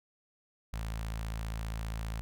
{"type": "tone with notch filter", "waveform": "sawtooth", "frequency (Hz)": 55, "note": "A1", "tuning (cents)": 0, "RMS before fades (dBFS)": -37, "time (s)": [0.73, 2.21], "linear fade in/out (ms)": 0, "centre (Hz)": 350, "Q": 0.67, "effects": []}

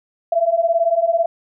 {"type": "beating tone pair", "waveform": "sine", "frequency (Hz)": [659.3, 677.3], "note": ["E5", "E5"], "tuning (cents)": [0, 47], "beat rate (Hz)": 18, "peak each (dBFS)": [-18, -16], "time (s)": [0.32, 1.26], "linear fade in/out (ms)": 5, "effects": []}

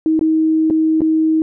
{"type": "tone with dropouts", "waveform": "sine", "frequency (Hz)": 317, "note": "D#4", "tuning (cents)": 32, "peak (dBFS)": -11, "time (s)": [0.06, 1.42], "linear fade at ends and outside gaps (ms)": 1, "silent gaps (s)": [[0.193, 0.211], [0.701, 0.707], [1.007, 1.017]], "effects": []}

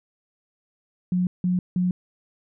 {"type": "tone bursts", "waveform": "sine", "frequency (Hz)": 180.6, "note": "F#3", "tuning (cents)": -42, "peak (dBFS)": -19, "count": 3, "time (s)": [1.12, 1.91], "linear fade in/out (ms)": 2, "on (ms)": 150, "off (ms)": 170, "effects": []}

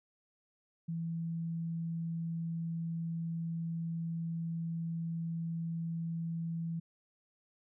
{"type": "tone", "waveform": "sine", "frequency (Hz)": 165.8, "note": "E3", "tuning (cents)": 10, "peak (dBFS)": -34, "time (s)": [0.88, 6.8], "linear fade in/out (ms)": 10, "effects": []}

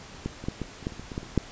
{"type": "clicks", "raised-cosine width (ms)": 3, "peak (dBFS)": [-16, -26, -15, -17, -30, -15, -28, -26, -23, -17, -27, -8], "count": 12, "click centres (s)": [0.26, 0.44, 0.485, 0.617, 0.827, 0.869, 0.922, 0.996, 1.118, 1.179, 1.231, 1.377], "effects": ["pink hiss -45 dBFS RMS until 1.51 s", "resampled to 16000 Hz"]}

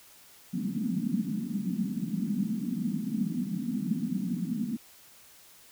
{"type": "band-pass noise", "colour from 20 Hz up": "pink", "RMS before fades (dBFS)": -31, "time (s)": [0.53, 4.77], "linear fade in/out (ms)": 10, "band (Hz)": [180, 250], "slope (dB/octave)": 48, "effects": ["white hiss -55 dBFS RMS until 5.71 s"]}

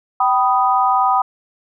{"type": "chord", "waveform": "sine", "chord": "G augmented", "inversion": "none", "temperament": "equal with one note detuned", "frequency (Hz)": [771.9, 987.8, 1244.5], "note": ["G5", "B5", "D#6"], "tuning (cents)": [-27, 0, 0], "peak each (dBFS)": [-16, -17, -17], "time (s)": [0.2, 1.22], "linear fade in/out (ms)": 5, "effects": []}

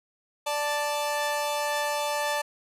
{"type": "tone pair together", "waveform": "sawtooth", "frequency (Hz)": [587.3, 880], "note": ["D5", "A5"], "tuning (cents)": [0, 0], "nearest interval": "perfect fifth", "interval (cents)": 700, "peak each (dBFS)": -25, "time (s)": [0.46, 2.42], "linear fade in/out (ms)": 10, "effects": ["resampled to 32000 Hz"]}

